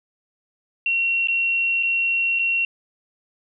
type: tone with dropouts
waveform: sine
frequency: 2734 Hz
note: F7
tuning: 37 cents flat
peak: -18 dBFS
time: 0.86-2.65 s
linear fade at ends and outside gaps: 2 ms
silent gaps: 1.273-1.284 / 1.828-1.832 / 2.389-2.393 s
effects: none